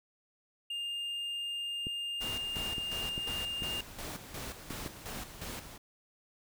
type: tone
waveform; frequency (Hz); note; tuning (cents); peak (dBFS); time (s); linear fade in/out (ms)
triangle; 2812; F7; +11; -33; 0.7-3.81; 5
type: clicks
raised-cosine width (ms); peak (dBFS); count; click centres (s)
3; -27; 7; 1.869 / 2.568 / 2.782 / 3.179 / 3.622 / 4.707 / 4.862
type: noise with tremolo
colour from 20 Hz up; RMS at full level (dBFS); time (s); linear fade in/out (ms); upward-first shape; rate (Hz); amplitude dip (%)
pink; -41; 2.2-5.78; 20; square; 2.8; 60
effects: none